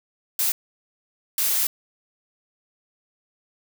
blue noise bursts at uneven times, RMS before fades -22 dBFS, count 2, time 0.39-0.52 / 1.38-1.67 s, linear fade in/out 2 ms, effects none

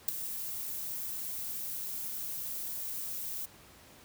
violet noise with ADSR envelope, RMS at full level -25 dBFS, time 0.08-3.46 s, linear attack 6 ms, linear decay 7 ms, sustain -13 dB, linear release 11 ms, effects pink hiss -56 dBFS RMS until 4.04 s + high-pass 60 Hz 12 dB/octave

